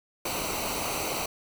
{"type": "noise with comb filter", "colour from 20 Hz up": "pink", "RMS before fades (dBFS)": -31, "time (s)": [0.25, 1.26], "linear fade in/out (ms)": 5, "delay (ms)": 0.58, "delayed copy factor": -0.7, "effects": []}